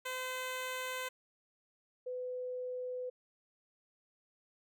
10% pulse / sine tone pair in turn, 512 / 502 Hz, C5 / B4, -38 / +28 cents, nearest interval unison, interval 34 cents, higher first, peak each -29 / -37 dBFS, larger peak first, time 0.05-1.09 / 2.06-3.1 s, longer neither, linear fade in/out 10 ms, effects none

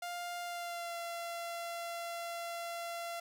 sawtooth tone with pitch glide, 701 to 683 Hz, F5 to F5, +6 to -39 cents, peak -35 dBFS, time 0.02-3.2 s, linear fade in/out 5 ms, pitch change -45 cents, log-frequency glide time 0.41-0.97 s, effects none

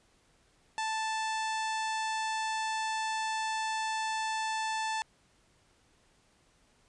harmonic tone, 880 Hz, A5, in tune, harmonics 1 / 2 / 3 / 4 / 5 / 6 / 7 / 8 / 9 / 10, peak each -32 / -38 / -42 / -44 / -46 / -48 / -49 / -50 / -51 / -52 dBFS, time 0.78-5.02 s, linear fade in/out 0 ms, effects pink hiss -67 dBFS RMS until 6.88 s + resampled to 22050 Hz

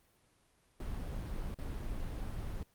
brown noise with dropouts, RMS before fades -39 dBFS, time 0.8-2.63 s, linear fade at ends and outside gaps 2 ms, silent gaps 1.544-1.587 s, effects pink hiss -70 dBFS RMS until 2.74 s + Opus 32 kbps

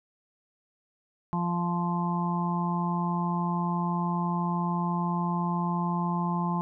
harmonic tone, 173.9 Hz, F3, 7 cents flat, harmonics 1 / 2 / 4 / 5 / 6, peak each -27 / -39 / -40 / -33 / -33 dBFS, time 1.33-6.61 s, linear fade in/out 0 ms, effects none

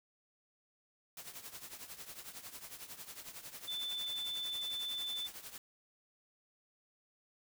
white noise with tremolo, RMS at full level -46 dBFS, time 1.17-5.58 s, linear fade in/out 2 ms, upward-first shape triangle, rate 11 Hz, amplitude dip 80%
sine tone, 3520 Hz, A7, in tune, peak -37 dBFS, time 3.67-5.28 s, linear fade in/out 20 ms
effects none

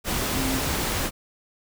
sine tone in noise, 263.8 Hz, C4, 14 cents sharp, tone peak -27 dBFS, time 0.33-0.62 s, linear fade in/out 50 ms, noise pink, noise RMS -26 dBFS, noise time 0.04-1.11 s, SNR -4 dB, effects none

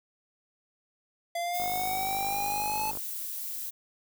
square linear sweep, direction up, 682 to 869 Hz, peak -30 dBFS, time 1.35-2.91 s, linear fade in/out 5 ms
violet noise, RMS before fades -36 dBFS, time 1.53-3.71 s, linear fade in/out 20 ms
click train, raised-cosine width 1 ms, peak -27 dBFS, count 71, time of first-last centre 1.6-2.973 s, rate 51 Hz
effects none

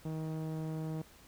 sawtooth tone with low-pass filter, 158.1 Hz, D#3, 28 cents sharp, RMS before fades -38 dBFS, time 0.05-1.02 s, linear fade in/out 5 ms, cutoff 710 Hz, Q 0.62, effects pink hiss -59 dBFS RMS until 1.27 s

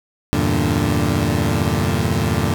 20% pulse chord, E half-diminished seventh, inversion none, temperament equal, 82.41 / 98 / 116.54 / 146.83 Hz, E2 / G2 / Bb2 / D3, 0 / 0 / 0 / 0 cents, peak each -17 dBFS, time 0.33-2.54 s, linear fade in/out 0 ms, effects none

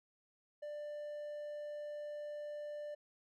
triangle tone, 592 Hz, D5, 14 cents sharp, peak -40 dBFS, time 0.62-2.95 s, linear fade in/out 10 ms, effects none

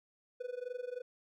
triangle tone with amplitude modulation, 495.5 Hz, B4, 6 cents sharp, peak -33 dBFS, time 0.4-1.02 s, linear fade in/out 10 ms, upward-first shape sine, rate 23.1 Hz, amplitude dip 90%, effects none

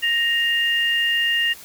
sine tone pair together, 1864.7 / 2811 Hz, A#6 / F7, 0 / +11 cents, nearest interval perfect fifth, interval 711 cents, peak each -20 dBFS, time 0.02-1.54 s, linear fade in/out 20 ms, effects white hiss -42 dBFS RMS until 1.64 s

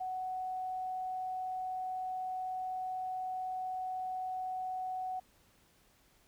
sine tone, 744 Hz, F#5, 9 cents sharp, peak -35 dBFS, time 0-5.2 s, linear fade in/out 10 ms, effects pink hiss -67 dBFS RMS until 6.27 s

